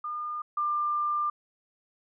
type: tone pair in turn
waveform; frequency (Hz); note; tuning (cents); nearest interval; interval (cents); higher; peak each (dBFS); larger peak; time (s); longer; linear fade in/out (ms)
sine; 1211 / 1193.6; D#6 / D6; -47 / +28; unison; 25; first; -31 / -25; second; 0.04-0.42 / 0.57-1.3; second; 5
effects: none